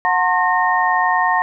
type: tone cluster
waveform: sine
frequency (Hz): 731 / 899 / 1068 / 1842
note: F#5 / A5 / C6 / A#6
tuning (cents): -21 / +37 / +35 / -21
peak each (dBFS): -19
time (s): 0.05-1.42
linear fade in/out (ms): 0
effects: none